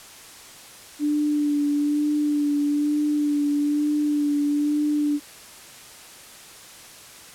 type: tone with vibrato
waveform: sine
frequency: 293.7 Hz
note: D4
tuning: in tune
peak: -19 dBFS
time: 0.99-5.2 s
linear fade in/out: 50 ms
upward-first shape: sine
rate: 1.1 Hz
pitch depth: 22 cents each way
effects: white hiss -44 dBFS RMS until 7.34 s + low-pass 11000 Hz 12 dB/octave